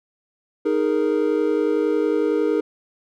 triangle chord, D# suspended fourth, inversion none, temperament equal, 311.1 / 415.3 / 466.2 Hz, D#4 / G#4 / A#4, 0 / 0 / 0 cents, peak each -20 dBFS, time 0.65-2.61 s, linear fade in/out 10 ms, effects none

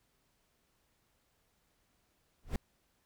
brown noise with exponential growth, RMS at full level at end -25 dBFS, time 2.43-2.56 s, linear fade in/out 2 ms, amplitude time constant 27 ms, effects pink hiss -75 dBFS RMS until 3.05 s

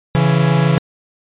45% pulse tone pair together, 139 / 166.19 Hz, C#3 / E3, +5 / +14 cents, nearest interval minor third, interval 309 cents, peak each -14 dBFS, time 0.15-0.78 s, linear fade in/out 0 ms, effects resampled to 8000 Hz

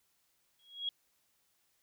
sine tone with exponential growth, 3306 Hz, G#7, 9 cents flat, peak -30 dBFS, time 0.59-0.89 s, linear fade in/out 2 ms, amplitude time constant 65 ms, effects white hiss -75 dBFS RMS until 1.82 s

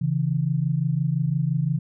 sine tone pair together, 136.56 / 162.4 Hz, C#3 / E3, -26 / -26 cents, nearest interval minor third, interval 300 cents, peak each -23 dBFS, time 0.01-1.79 s, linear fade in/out 10 ms, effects none

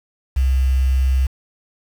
sine tone with quantisation, 65.41 Hz, C2, in tune, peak -13 dBFS, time 0.36-1.27 s, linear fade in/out 10 ms, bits 6, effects none

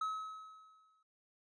triangle tone with exponential decay, 1284 Hz, E6, 46 cents flat, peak -31 dBFS, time 0.01-1.03 s, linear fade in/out 5 ms, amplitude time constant 220 ms, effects resampled to 22050 Hz

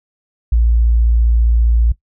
sine tone, 57.5 Hz, A#1, 23 cents flat, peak -9 dBFS, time 0.52-1.92 s, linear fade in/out 5 ms, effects noise-tail reverb RT60 0.1 s tail -17 dB re dry

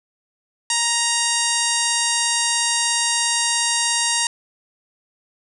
harmonic tone, 937 Hz, A#5, 9 cents sharp, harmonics 1 / 2 / 3 / 4 / 5 / 6 / 7 / 8 / 9 / 10, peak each -27 / -27 / -27 / -27 / -27 / -27 / -27 / -27 / -27 / -27 dBFS, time 0.7-4.27 s, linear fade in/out 2 ms, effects none

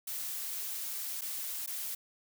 blue noise with dropouts, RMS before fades -38 dBFS, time 0.07-1.95 s, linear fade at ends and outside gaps 5 ms, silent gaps 1.211-1.217 / 1.663-1.674 s, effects none

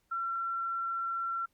sine tone, 1358 Hz, F6, 49 cents flat, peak -31 dBFS, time 0.11-1.46 s, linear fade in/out 10 ms, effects pink hiss -75 dBFS RMS until 1.53 s + Opus 48 kbps

